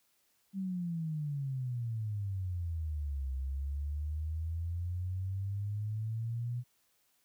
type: exponential two-way sweep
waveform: sine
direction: down then up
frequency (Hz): 197 to 65.41 to 123.2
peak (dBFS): -33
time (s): 0.53-6.64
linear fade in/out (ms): 50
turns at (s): 3.32
effects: white hiss -73 dBFS RMS until 7.24 s